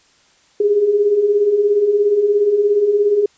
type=beating tone pair; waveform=sine; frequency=396.2 / 413.2 Hz; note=G4 / G#4; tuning=+18 / -9 cents; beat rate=17 Hz; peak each=-20 / -12 dBFS; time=0.6-3.26 s; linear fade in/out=5 ms; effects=white hiss -54 dBFS RMS until 3.37 s + resampled to 16000 Hz